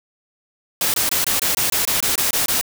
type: noise bursts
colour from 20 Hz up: white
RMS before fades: -19 dBFS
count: 12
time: 0.81-2.612 s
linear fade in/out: 2 ms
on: 130 ms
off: 22 ms
effects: none